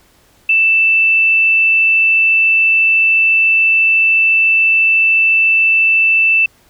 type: tone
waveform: sine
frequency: 2653 Hz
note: E7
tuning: 10 cents sharp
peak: -8 dBFS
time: 0.49-6.46 s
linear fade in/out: 5 ms
effects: pink hiss -51 dBFS RMS until 6.69 s